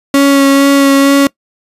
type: tone with vibrato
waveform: 35% pulse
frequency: 277.2 Hz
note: C#4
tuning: in tune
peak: -3 dBFS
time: 0.14-1.27 s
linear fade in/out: 2 ms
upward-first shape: sine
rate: 2.2 Hz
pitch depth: 13 cents each way
effects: noise-tail reverb RT60 0.1 s tail -22 dB re dry + resampled to 32000 Hz